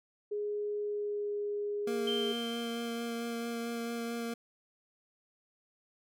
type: tone with pitch glide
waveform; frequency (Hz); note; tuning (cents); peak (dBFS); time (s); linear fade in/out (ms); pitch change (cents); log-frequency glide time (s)
sine; 415.3 to 412; G#4 to G#4; 0 to -14; -32; 0.31-2.33; 10; -14; 0.8-1.33
type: tone with vibrato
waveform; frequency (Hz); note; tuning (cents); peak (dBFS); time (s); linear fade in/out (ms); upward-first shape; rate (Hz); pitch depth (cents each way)
25% pulse; 233.4; A#3; +2; -31; 1.87-4.34; 5; sine; 4.5; 10
type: tone with exponential decay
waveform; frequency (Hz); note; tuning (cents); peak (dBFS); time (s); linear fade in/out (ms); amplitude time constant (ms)
sine; 3136; G7; 0; -32; 2.07-4.14; 5; 450
effects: none

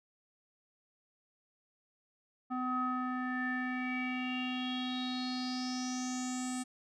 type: tone with low-pass filter sweep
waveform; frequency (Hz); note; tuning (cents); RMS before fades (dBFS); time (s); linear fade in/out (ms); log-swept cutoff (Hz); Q
square; 253.2; B3; +43; -36; 2.5-6.64; 20; 1100 to 8500; 7.5
effects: none

